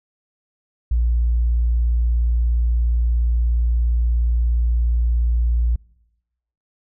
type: tone with tanh clipping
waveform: triangle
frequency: 58.5 Hz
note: A#1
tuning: 7 cents sharp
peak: -15 dBFS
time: 0.91-5.76 s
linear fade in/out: 5 ms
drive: 5 dB
effects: noise-tail reverb RT60 1.0 s tail -26 dB re dry